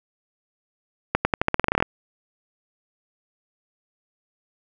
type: accelerating click train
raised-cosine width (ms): 0.5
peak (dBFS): -3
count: 14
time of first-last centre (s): 1.15-1.825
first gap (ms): 100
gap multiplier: 0.88
effects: none